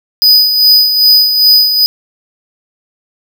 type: tone with tremolo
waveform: square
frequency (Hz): 4978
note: D#8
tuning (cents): 0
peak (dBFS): -3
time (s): 0.22-1.86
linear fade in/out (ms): 0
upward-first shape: sine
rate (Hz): 2.5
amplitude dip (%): 55
effects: none